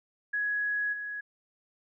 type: tone with level steps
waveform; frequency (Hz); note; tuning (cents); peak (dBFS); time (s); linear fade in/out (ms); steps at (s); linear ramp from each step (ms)
sine; 1673; G#6; +12; -27 / -34; 0.33-1.21; 10; 0.92; 20
effects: none